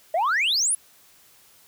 sine exponential sweep, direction up, 612 to 11100 Hz, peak -17 dBFS, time 0.14-0.75 s, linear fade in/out 5 ms, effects tanh soft clip ceiling -18 dBFS + white hiss -55 dBFS RMS until 1.67 s

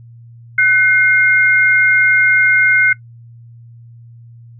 sine tone pair together, 1504 / 2127 Hz, F#6 / C7, +28 / +28 cents, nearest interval tritone, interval 600 cents, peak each -11 dBFS, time 0.58-2.93 s, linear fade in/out 5 ms, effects noise-tail reverb RT60 0.1 s tail -20 dB re dry + added 117 Hz sine -36 dBFS peak until 4.59 s

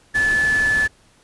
sine tone in noise, 1733 Hz, A6, 27 cents flat, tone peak -15 dBFS, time 0.14-0.88 s, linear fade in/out 20 ms, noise pink, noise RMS -30 dBFS, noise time 0.14-0.88 s, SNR +12 dB, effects pink hiss -55 dBFS RMS until 1.23 s + resampled to 24000 Hz

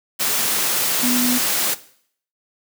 sine tone in noise, 246.9 Hz, B3, in tune, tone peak -18 dBFS, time 1.02-1.39 s, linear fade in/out 20 ms, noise white, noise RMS -20 dBFS, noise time 0.19-1.75 s, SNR -1 dB, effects noise-tail reverb RT60 0.6 s tail -17 dB re dry + high-pass 150 Hz 12 dB/octave

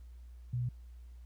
sine tone, 122.6 Hz, B2, 12 cents flat, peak -31 dBFS, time 0.53-0.69 s, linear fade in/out 5 ms, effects added 60 Hz sine -48 dBFS peak until 1.25 s + pink hiss -73 dBFS RMS until 1.25 s

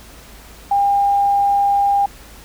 sine tone, 803 Hz, G5, 41 cents sharp, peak -12 dBFS, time 0.71-2.06 s, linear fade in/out 5 ms, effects added 53 Hz sine -43 dBFS peak until 2.44 s + pink hiss -42 dBFS RMS until 2.44 s

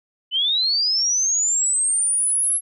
sine linear sweep, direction up, 2960 to 11175 Hz, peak -17 dBFS, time 0.31-2.61 s, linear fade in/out 50 ms, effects none

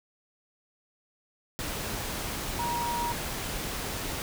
sine tone in noise, 949 Hz, A#5, 31 cents sharp, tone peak -29 dBFS, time 2.59-3.12 s, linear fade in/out 0 ms, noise pink, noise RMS -34 dBFS, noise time 1.59-4.22 s, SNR +2 dB, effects none

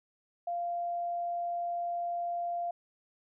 sine tone, 694 Hz, F5, 11 cents flat, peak -31 dBFS, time 0.47-2.71 s, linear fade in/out 5 ms, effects none

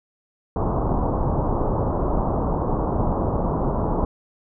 pink low-pass noise, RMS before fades -22 dBFS, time 0.56-4.05 s, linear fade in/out 2 ms, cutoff 1100 Hz, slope 48 dB/octave, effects none

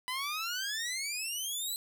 15% pulse exponential sweep, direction up, 991 to 4084 Hz, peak -27 dBFS, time 0.08-1.76 s, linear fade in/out 0 ms, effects none

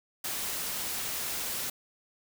white noise, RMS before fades -34 dBFS, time 0.24-1.7 s, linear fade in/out 5 ms, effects none

